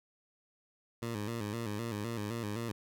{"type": "tone with vibrato", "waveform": "15% pulse", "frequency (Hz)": 110, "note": "A2", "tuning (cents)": 0, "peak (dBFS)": -29, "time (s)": [1.02, 2.72], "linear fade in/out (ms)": 5, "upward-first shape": "square", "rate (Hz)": 3.9, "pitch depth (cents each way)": 100, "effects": []}